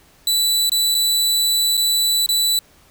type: tone with dropouts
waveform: sawtooth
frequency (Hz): 3968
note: B7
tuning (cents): +7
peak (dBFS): -12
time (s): 0.27-2.59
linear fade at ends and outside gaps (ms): 2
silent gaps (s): 0.695-0.718 / 0.945-0.949 / 1.77-1.775 / 2.262-2.289
effects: pink hiss -52 dBFS RMS until 2.9 s